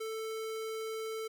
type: tone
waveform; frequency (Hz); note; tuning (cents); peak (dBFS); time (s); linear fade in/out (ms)
square; 442; A4; +8; -37; 0-1.28; 10
effects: none